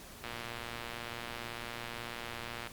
click train, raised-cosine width 0.3 ms, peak -24 dBFS, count 288, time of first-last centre 0.24-2.672 s, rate 118 Hz, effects pink hiss -50 dBFS RMS until 2.72 s + MP3 96 kbps

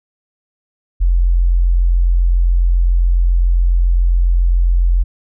sine tone, 43.65 Hz, F1, in tune, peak -9 dBFS, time 1-5.04 s, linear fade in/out 20 ms, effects none

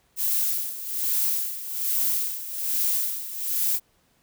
violet noise with tremolo, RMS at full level -23 dBFS, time 0.16-3.8 s, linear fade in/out 50 ms, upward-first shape sine, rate 1.2 Hz, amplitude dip 75%, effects pink hiss -65 dBFS RMS until 4.22 s

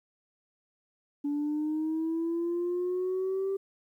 sine linear sweep, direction up, 286.6 to 392 Hz, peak -26 dBFS, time 1.24-3.57 s, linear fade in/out 10 ms, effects tanh soft clip ceiling -25 dBFS + 11-bit

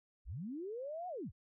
sine linear two-way sweep, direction up then down, 34.8 to 744 to 34.8 Hz, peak -40 dBFS, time 0.25-1.32 s, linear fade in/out 50 ms, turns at 1.08 s, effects none

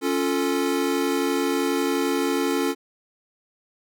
square chord, Db augmented, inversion none, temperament equal, 277.2 / 349.2 / 440 Hz, Db4 / F4 / A4, 0 / 0 / 0 cents, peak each -25 / -27 / -27 dBFS, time 0.01-2.75 s, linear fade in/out 50 ms, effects none

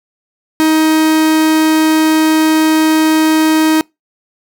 45% pulse tone, 314.7 Hz, D#4, 20 cents sharp, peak -8 dBFS, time 0.6-3.81 s, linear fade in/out 0 ms, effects noise-tail reverb RT60 0.2 s tail -26 dB re dry

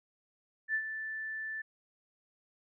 sine tone with ADSR envelope, 1760 Hz, A6, in tune, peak -27 dBFS, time 0.68-1.62 s, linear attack 62 ms, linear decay 74 ms, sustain -9 dB, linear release 9 ms, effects none

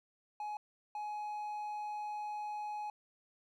triangle tone bursts at uneven times, 840 Hz, G#5, 19 cents sharp, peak -36 dBFS, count 2, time 0.4-0.57 / 0.95-2.9 s, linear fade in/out 2 ms, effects none

